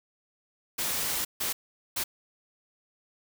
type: noise bursts at uneven times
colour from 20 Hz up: white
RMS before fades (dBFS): -30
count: 3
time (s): 0.78-1.25 / 1.4-1.53 / 1.96-2.04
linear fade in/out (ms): 10
effects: none